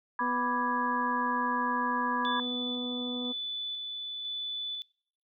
sine chord, G# diminished, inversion first, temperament equal, 987.8 / 1174.7 / 1661.2 Hz, B5 / D6 / G#6, 0 / 0 / 0 cents, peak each -30 / -35 / -34 dBFS, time 0.19-2.4 s, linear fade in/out 2 ms
harmonic tone, 246.9 Hz, B3, in tune, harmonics 1 / 2 / 3 / 4 / 5, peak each -34 / -40 / -49 / -53 / -54 dBFS, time 0.2-3.33 s, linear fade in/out 20 ms
sine tone with tremolo, 3483 Hz, A7, 18 cents flat, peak -33 dBFS, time 2.25-4.82 s, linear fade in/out 0 ms, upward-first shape square, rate 1 Hz, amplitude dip 25%
effects noise-tail reverb RT60 0.6 s tail -24 dB re dry

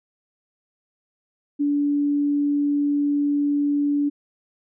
sine tone, 288.6 Hz, D4, 30 cents flat, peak -18 dBFS, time 1.59-4.1 s, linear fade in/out 20 ms, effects none

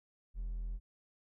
triangle tone with hard clipping, 42.05 Hz, E1, 35 cents sharp, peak -37 dBFS, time 0.34-0.8 s, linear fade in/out 50 ms, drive 5 dB, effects none

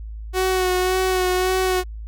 sawtooth tone with vibrato, 370 Hz, F#4, in tune, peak -14 dBFS, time 0.33-1.84 s, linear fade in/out 50 ms, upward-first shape sine, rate 1.8 Hz, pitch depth 23 cents each way, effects added 54 Hz sine -30 dBFS peak until 2.07 s

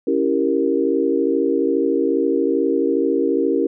sine chord, C# diminished seventh, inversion none, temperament equal, 277.2 / 329.6 / 392 / 466.2 Hz, C#4 / E4 / G4 / Bb4, 0 / 0 / 0 / 0 cents, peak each -21 dBFS, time 0.07-3.67 s, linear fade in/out 5 ms, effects none

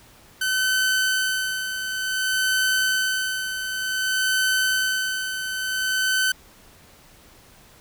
sawtooth tone with tremolo, 1523 Hz, F#6, 50 cents sharp, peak -15 dBFS, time 0.41-6.32 s, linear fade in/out 5 ms, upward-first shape sine, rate 0.55 Hz, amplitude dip 60%, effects pink hiss -51 dBFS RMS until 7.8 s

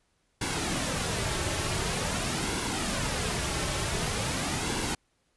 pink noise with flanger, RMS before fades -30 dBFS, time 0.41-4.95 s, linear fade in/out 5 ms, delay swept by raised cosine 1.6 to 4.2 ms, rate 0.46 Hz, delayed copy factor -0.5, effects pink hiss -72 dBFS RMS until 5.36 s + resampled to 24000 Hz

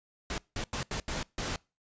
pink noise bursts at uneven times, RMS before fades -34 dBFS, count 6, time 0.3-0.38 / 0.56-0.64 / 0.73-0.83 / 0.91-1 / 1.08-1.23 / 1.38-1.56 s, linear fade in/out 2 ms, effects noise-tail reverb RT60 0.3 s tail -25 dB re dry + resampled to 16000 Hz

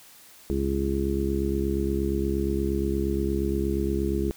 harmonic tone, 68.5 Hz, C#2, 20 cents flat, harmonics 1 / 2 / 3 / 4 / 5 / 6, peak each -28 / -36 / -30 / -35 / -28 / -31 dBFS, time 0.5-4.31 s, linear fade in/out 0 ms, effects white hiss -51 dBFS RMS until 4.36 s

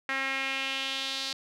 sawtooth tone with band-pass filter sweep, 268.9 Hz, C4, 47 cents sharp, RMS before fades -32 dBFS, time 0.09-1.33 s, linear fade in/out 2 ms, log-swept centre 1900 to 4300 Hz, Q 2.8, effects none

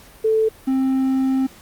sine / triangle tone pair in turn, 440 / 264.3 Hz, A4 / C4, 0 / +18 cents, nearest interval major sixth, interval 882 cents, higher first, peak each -14 dBFS, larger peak neither, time 0.24-0.49 / 0.67-1.47 s, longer second, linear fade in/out 10 ms, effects pink hiss -46 dBFS RMS until 1.61 s + Opus 48 kbps

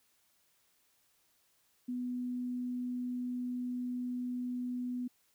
sine tone, 247.8 Hz, B3, 6 cents sharp, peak -34 dBFS, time 1.88-5.08 s, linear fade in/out 10 ms, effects white hiss -72 dBFS RMS until 5.34 s

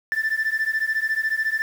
sine beating tone pair, 1760 / 1774 Hz, A6 / A6, 0 / +14 cents, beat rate 14 Hz, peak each -22 dBFS, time 0.12-1.62 s, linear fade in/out 0 ms, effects tanh soft clip ceiling -17 dBFS + 7-bit

